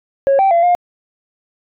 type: tone with pitch steps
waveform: sine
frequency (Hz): 549 / 777 / 682 / 708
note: C#5 / G5 / F5 / F5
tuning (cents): -17 / -16 / -41 / +23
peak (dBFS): -7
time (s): 0.27-0.75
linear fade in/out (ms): 0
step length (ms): 120
effects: tanh soft clip ceiling -7 dBFS